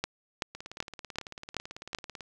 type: two click trains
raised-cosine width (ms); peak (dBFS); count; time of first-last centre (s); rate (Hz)
0.2; -12 / -24; 6 / 31; 0.04-1.948 / 0.55-2.207; 2.62 / 18.1
effects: none